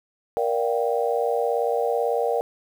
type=chord; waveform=sine; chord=G minor seventh; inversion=first; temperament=just; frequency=470.4 / 588 / 705.6 / 784 Hz; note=Bb4 / D5 / F5 / G5; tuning=+16 / +2 / +18 / 0 cents; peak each=-23 / -27 / -28 / -28 dBFS; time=0.37-2.41 s; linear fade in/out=0 ms; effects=8-bit